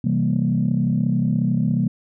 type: chord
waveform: sine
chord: C dominant seventh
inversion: none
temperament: equal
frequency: 130.81 / 164.81 / 196 / 233.1 Hz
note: C3 / E3 / G3 / Bb3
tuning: 0 / 0 / 0 / 0 cents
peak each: -22 dBFS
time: 0.04-1.88 s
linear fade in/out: 5 ms
effects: tanh soft clip ceiling -9 dBFS